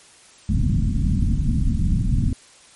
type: low-pass noise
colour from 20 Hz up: pink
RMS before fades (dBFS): -19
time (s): 0.49-2.33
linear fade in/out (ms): 2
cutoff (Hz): 250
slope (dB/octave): 48
effects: white hiss -49 dBFS RMS until 2.75 s + MP3 48 kbps